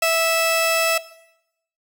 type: tone pair together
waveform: sawtooth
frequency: 656 / 1312 Hz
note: E5 / E6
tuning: -9 / -9 cents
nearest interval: octave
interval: 1200 cents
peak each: -14 dBFS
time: 0.02-0.98 s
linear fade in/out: 5 ms
effects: noise-tail reverb RT60 0.8 s tail -17 dB re dry